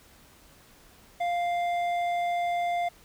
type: tone with hard clipping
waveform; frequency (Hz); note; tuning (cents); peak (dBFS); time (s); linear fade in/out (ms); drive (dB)
sine; 698.5; F5; 0; -27; 1.2-2.89; 10; 8
effects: pink hiss -56 dBFS RMS until 3.04 s